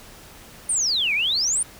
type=exponential two-way sweep; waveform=sine; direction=down then up; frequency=9550 to 2195 to 9550 Hz; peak=-19 dBFS; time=0.69-1.63 s; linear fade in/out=5 ms; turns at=1.14 s; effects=pink hiss -45 dBFS RMS until 1.79 s